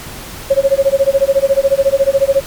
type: tone with tremolo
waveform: sine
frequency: 548 Hz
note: C#5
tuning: 20 cents flat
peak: -5 dBFS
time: 0.5-2.41 s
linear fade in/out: 10 ms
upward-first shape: sine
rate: 14 Hz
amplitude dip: 100%
effects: pink hiss -30 dBFS RMS until 2.46 s + MP3 96 kbps